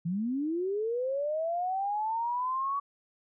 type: linear sweep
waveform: sine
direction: up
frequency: 160 to 1135 Hz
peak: -28 dBFS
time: 0.05-2.8 s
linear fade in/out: 10 ms
effects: none